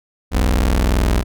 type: tone pair together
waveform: sawtooth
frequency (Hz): 41.91 / 62.8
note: E1 / B1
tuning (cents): +29 / +30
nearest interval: perfect fifth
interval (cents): 701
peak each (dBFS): -12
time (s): 0.31-1.24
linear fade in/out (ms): 50
effects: none